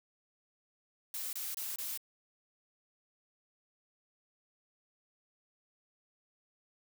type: noise bursts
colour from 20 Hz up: blue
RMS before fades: -39 dBFS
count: 4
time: 1.14-1.975 s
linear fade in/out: 2 ms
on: 190 ms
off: 25 ms
effects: none